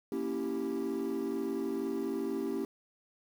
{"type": "chord", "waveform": "triangle", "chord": "A# diminished seventh", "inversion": "none", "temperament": "equal", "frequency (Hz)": [233.1, 277.2, 329.6, 392], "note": ["A#3", "C#4", "E4", "G4"], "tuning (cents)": [0, 0, 0, 0], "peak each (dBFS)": [-36, -34, -35, -33], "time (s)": [0.12, 2.65], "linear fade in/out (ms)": 2, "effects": ["tanh soft clip ceiling -25 dBFS", "9-bit"]}